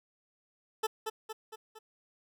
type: tone with echo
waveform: 20% pulse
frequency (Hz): 438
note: A4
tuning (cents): -8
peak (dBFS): -23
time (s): 0.83-0.87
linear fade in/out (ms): 10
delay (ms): 230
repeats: 4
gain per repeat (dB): -5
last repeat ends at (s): 1.79
effects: none